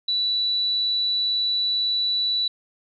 sine tone, 3951 Hz, B7, in tune, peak -20 dBFS, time 0.08-2.48 s, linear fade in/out 5 ms, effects none

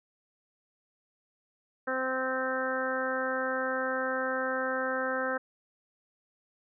harmonic tone, 260 Hz, C4, 11 cents flat, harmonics 1 / 2 / 3 / 4 / 5 / 6 / 7, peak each -38 / -32 / -40 / -40 / -36 / -34 / -40 dBFS, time 1.87-5.38 s, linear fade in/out 10 ms, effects none

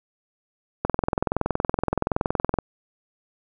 click train, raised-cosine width 1 ms, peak -7 dBFS, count 38, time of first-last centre 0.85-2.587 s, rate 21.3 Hz, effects none

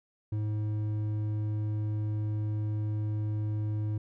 sine tone with hard clipping, 106.3 Hz, G#2, 41 cents sharp, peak -30 dBFS, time 0.32-3.98 s, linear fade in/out 5 ms, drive 6 dB, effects none

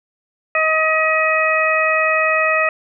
harmonic tone with a mistuned harmonic, 631 Hz, D#5, 24 cents sharp, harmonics 1 / 2 / 3 / 4, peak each -19 / -19 / -19 / -19 dBFS, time 0.55-2.69 s, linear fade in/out 2 ms, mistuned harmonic 3, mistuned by +18 cents, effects none

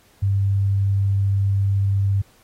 sine tone, 98.7 Hz, G2, 12 cents sharp, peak -16 dBFS, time 0.22-2.22 s, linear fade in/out 10 ms, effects pink hiss -56 dBFS RMS until 2.43 s + AAC 48 kbps

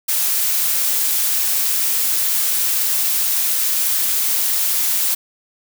blue noise, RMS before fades -18 dBFS, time 0.08-5.15 s, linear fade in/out 10 ms, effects none

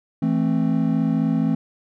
triangle chord, A minor, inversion second, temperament just, 165 / 220 / 264 Hz, E3 / A3 / C4, +2 / 0 / +16 cents, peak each -20 dBFS, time 0.22-1.55 s, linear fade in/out 5 ms, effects none

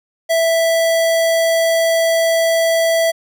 square tone, 659.3 Hz, E5, in tune, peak -13 dBFS, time 0.29-3.12 s, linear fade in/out 20 ms, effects none

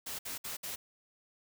white noise bursts, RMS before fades -40 dBFS, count 4, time 0.06-0.76 s, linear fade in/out 10 ms, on 130 ms, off 60 ms, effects none

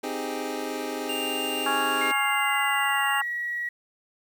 25% pulse chord, Ab major seventh, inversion first, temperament equal, 261.6 / 311.1 / 392 / 415.3 Hz, C4 / Eb4 / G4 / Ab4, 0 / 0 / 0 / 0 cents, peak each -31 / -31 / -33 / -30 dBFS, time 0.03-2.12 s, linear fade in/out 10 ms
square tone, 2794 Hz, F7, in tune, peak -30 dBFS, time 1.09-3.21 s, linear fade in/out 5 ms
harmonic tone, 277.2 Hz, C#4, in tune, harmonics 3 / 4 / 5 / 6, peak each -28 / -29 / -30 / -31 dBFS, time 1.66-3.22 s, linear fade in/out 5 ms
sine tone with pitch glide, 2128 to 1917.9 Hz, C7 to A#6, +29 to +49 cents, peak -27 dBFS, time 2.01-3.69 s, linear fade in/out 5 ms, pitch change -180 cents, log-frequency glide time 2.13-3.1 s
effects 9-bit

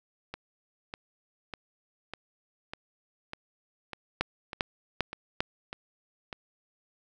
two click trains, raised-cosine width 0.3 ms, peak -10 / -21 dBFS, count 4 / 11, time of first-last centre 4.21-5.405 / 0.34-6.328 s, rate 2.51 / 1.67 Hz, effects none

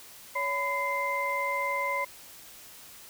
sine tone cluster, 562 / 1004 / 2086 Hz, C#5 / B5 / C7, +24 / +28 / -6 cents, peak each -34 / -30 / -31 dBFS, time 0.35-2.05 s, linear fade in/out 10 ms, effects white hiss -49 dBFS RMS until 3.09 s

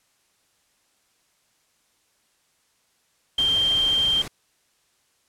sine tone in noise, 3165 Hz, G7, 16 cents sharp, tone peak -18 dBFS, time 3.38-4.22 s, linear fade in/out 5 ms, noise pink, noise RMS -35 dBFS, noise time 3.38-4.28 s, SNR +14 dB, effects white hiss -66 dBFS RMS until 5.28 s + low-pass 10000 Hz 12 dB/octave

